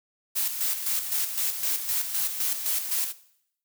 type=noise with tremolo; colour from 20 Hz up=blue; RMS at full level=-26 dBFS; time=0.35-3.13 s; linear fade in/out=20 ms; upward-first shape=square; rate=3.9 Hz; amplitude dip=55%; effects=noise-tail reverb RT60 0.7 s tail -17 dB re dry